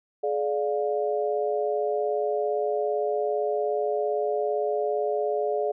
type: chord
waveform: sine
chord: D diminished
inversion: second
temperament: just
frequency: 422.9 / 587.3 / 704.8 Hz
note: Ab4 / D5 / F5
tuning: +31 / 0 / +16 cents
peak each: -26 / -28 / -30 dBFS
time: 0.23-5.72 s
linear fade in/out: 10 ms
effects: none